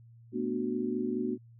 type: chord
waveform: sine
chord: B minor seventh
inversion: third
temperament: just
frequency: 222.2 / 246.9 / 296.3 / 370.4 Hz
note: A3 / B3 / D4 / F#4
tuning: +17 / 0 / +15 / +2 cents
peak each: -36 / -33 / -37 / -34 dBFS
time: 0.32-1.38 s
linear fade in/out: 50 ms
effects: added 116 Hz sine -52 dBFS peak until 1.59 s

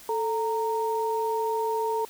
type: tone pair together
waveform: sine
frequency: 440 / 925.9 Hz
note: A4 / A#5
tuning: 0 / -12 cents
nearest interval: octave + minor second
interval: 1288 cents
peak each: -27 dBFS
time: 0.09-2.05 s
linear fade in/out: 2 ms
effects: white hiss -48 dBFS RMS until 2.09 s

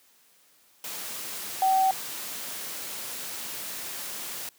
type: tone in noise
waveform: sine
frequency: 764 Hz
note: G5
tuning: 45 cents flat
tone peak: -19 dBFS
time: 1.62-1.91 s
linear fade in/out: 2 ms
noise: white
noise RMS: -36 dBFS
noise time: 0.84-4.49 s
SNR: +14 dB
effects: white hiss -61 dBFS RMS until 4.58 s + high-pass 150 Hz 12 dB/octave

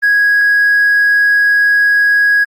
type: tone with hard clipping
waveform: triangle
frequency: 1657 Hz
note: G#6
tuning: 4 cents flat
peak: -7 dBFS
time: 0.02-2.45 s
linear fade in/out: 20 ms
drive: 2 dB
effects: Opus 24 kbps

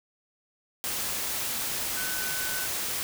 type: tone in noise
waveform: sine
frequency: 1508 Hz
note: F#6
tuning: 32 cents sharp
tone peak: -35 dBFS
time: 1.97-2.66 s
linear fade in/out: 0 ms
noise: white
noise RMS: -31 dBFS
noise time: 0.84-3.03 s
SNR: -7 dB
effects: none

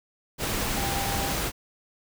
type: tone in noise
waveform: sine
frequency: 794 Hz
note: G5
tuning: 22 cents sharp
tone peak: -32 dBFS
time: 0.73-1.35 s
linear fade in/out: 50 ms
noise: pink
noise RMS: -28 dBFS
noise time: 0.38-1.52 s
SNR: -7 dB
effects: none

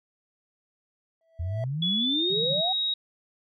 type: tone with exponential growth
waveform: triangle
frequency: 655 Hz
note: E5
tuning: 11 cents flat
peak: -28 dBFS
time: 1.21-1.64 s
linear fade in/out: 1 ms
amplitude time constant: 93 ms
type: exponential sweep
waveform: sine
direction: up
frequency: 80.3 to 784 Hz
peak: -27 dBFS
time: 1.39-2.73 s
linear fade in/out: 10 ms
type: tone with pitch glide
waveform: sine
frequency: 3399 to 3793 Hz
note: G#7 to A#7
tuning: +39 to +29 cents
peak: -24 dBFS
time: 1.82-2.94 s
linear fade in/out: 5 ms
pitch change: +190 cents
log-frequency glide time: 1.97-2.36 s
type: band-pass noise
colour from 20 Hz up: white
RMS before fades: -37 dBFS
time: 2.3-2.61 s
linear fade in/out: 0 ms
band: 140 to 190 Hz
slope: 96 dB/octave
effects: none

